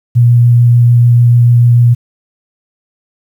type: tone with vibrato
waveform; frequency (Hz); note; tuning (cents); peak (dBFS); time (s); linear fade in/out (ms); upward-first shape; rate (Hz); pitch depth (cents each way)
sine; 120; B2; -49; -3; 0.15-1.95; 20; sine; 6.8; 9
effects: 7-bit